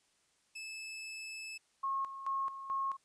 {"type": "tone", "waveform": "sawtooth", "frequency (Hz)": 2613, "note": "E7", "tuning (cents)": -16, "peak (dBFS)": -39, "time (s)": [0.55, 1.58], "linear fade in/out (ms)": 10}
{"type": "tone with tremolo", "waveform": "sine", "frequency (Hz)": 1085, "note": "C#6", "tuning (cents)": -37, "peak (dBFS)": -32, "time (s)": [1.83, 2.97], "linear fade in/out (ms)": 10, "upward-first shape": "square", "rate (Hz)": 2.3, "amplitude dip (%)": 70}
{"effects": ["white hiss -73 dBFS RMS until 3.04 s", "resampled to 22050 Hz"]}